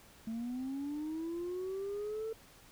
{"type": "linear sweep", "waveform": "sine", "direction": "up", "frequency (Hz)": [220, 449.6], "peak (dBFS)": -34, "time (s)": [0.27, 2.33], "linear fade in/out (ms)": 5, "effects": ["tanh soft clip ceiling -34 dBFS", "pink hiss -59 dBFS RMS until 2.71 s"]}